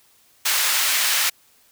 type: high-pass noise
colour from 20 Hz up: pink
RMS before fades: -20 dBFS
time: 0.45-1.3 s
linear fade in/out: 10 ms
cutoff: 1700 Hz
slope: 12 dB/octave
effects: white hiss -57 dBFS RMS until 1.71 s